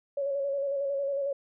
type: tone with vibrato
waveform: sine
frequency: 557 Hz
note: C#5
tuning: 8 cents sharp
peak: -27 dBFS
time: 0.17-1.33 s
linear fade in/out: 5 ms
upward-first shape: square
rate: 11 Hz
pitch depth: 29 cents each way
effects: none